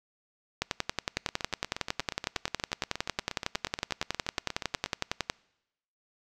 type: two click trains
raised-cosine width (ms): 0.2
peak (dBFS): -16 / -10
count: 32 / 52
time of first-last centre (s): 1.17-4.86 / 0.62-5.299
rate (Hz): 8.4 / 10.9
effects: noise-tail reverb RT60 0.9 s tail -25 dB re dry